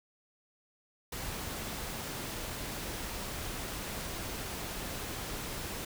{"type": "noise", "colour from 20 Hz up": "pink", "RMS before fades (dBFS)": -39, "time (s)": [1.12, 5.85], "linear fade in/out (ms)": 5, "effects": []}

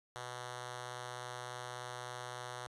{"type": "tone with notch filter", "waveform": "5% pulse", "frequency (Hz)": 123.5, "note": "B2", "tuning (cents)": 0, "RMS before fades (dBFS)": -45, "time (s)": [0.16, 2.67], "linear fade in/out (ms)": 0, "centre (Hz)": 260, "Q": 0.78, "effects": ["resampled to 24000 Hz"]}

